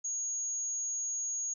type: tone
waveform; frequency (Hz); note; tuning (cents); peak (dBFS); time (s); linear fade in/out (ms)
sine; 6640; G#8; -1; -32; 0.04-1.54; 10
effects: none